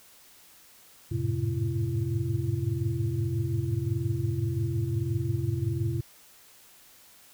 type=tone cluster; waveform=sine; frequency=89.2 / 104.5 / 110.2 / 131.9 / 337.6 Hz; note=F2 / G#2 / A2 / C3 / E4; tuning=+37 / +11 / +3 / +14 / +41 cents; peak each=-34 / -35 / -30 / -30 / -35 dBFS; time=1.11-6.01 s; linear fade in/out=10 ms; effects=white hiss -55 dBFS RMS until 7.33 s